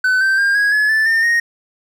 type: tone with pitch steps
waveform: triangle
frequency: 1511 / 1557.1 / 1604.6 / 1653.5 / 1703.9 / 1755.9 / 1809.4 / 1864.6 Hz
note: F#6 / G6 / G6 / G#6 / G#6 / A6 / A6 / A#6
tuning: +36 / -12 / +40 / -8 / +44 / -4 / +48 / 0 cents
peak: -10 dBFS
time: 0.04-1.4 s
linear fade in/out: 5 ms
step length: 170 ms
effects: none